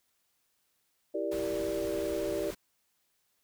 sine chord, E half-diminished seventh, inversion none, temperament equal, 329.6 / 392 / 466.2 / 587.3 Hz, E4 / G4 / Bb4 / D5, 0 / 0 / 0 / 0 cents, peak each -36 / -35 / -38 / -34 dBFS, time 1.14-2.51 s, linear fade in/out 10 ms
pink noise, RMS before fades -44 dBFS, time 1.31-2.55 s, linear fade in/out 10 ms
effects white hiss -75 dBFS RMS until 3.43 s

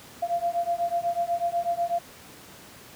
sine beating tone pair, 686 / 694.1 Hz, F5 / F5, -31 / -11 cents, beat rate 8.1 Hz, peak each -27 dBFS, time 0.22-1.99 s, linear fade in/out 10 ms, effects pink hiss -47 dBFS RMS until 2.95 s + high-pass 100 Hz 12 dB/octave

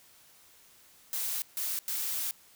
blue noise bursts at uneven times, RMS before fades -33 dBFS, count 3, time 1.13-1.42 / 1.57-1.79 / 1.88-2.31 s, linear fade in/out 0 ms, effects white hiss -59 dBFS RMS until 2.55 s

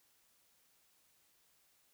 silence, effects white hiss -72 dBFS RMS until 1.93 s

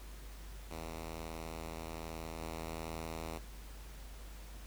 5% pulse tone with level steps, 81.2 Hz, E2, 26 cents flat, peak -32 / -30 dBFS, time 0.7-3.39 s, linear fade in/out 20 ms, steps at 2.41 s, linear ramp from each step 10 ms, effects added 50 Hz sine -47 dBFS peak until 4.66 s + pink hiss -56 dBFS RMS until 4.66 s

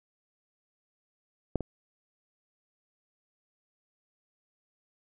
clicks, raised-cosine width 2 ms, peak -13 / -21 dBFS, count 2, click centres 1.557 / 1.607 s, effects none

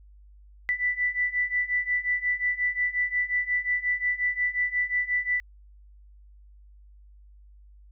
sine beating tone pair, 1975.5 / 1981.1 Hz, B6 / B6, 0 / +5 cents, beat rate 5.6 Hz, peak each -28 / -26 dBFS, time 0.69-5.4 s, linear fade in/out 0 ms, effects added 50 Hz sine -49 dBFS peak until 7.91 s

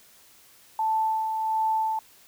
sine tone with tremolo, 880 Hz, A5, in tune, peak -21 dBFS, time 0.79-1.99 s, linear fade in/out 2 ms, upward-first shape sine, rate 1.4 Hz, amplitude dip 40%, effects white hiss -55 dBFS RMS until 2.27 s

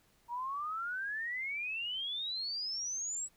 sine exponential sweep, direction up, 932.3 to 7900 Hz, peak -35 dBFS, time 0.28-3.29 s, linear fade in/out 50 ms, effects pink hiss -69 dBFS RMS until 3.36 s

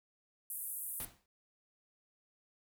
pink band-pass noise, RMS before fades -42 dBFS, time 0.5-1.05 s, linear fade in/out 2 ms, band 9500 to 15000 Hz, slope 48 dB/octave
pink noise with exponential decay, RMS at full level -44 dBFS, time 1-1.26 s, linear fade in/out 1 ms, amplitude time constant 56 ms
effects noise-tail reverb RT60 0.1 s tail -22 dB re dry

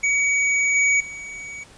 square tone with level steps, 2261 Hz, C#7, 34 cents sharp, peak -18 / -16 / -33 dBFS, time 0.03-1.64 s, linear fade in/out 10 ms, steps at 0.75 / 1 s, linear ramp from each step 5 ms, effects pink hiss -48 dBFS RMS until 1.77 s + resampled to 22050 Hz

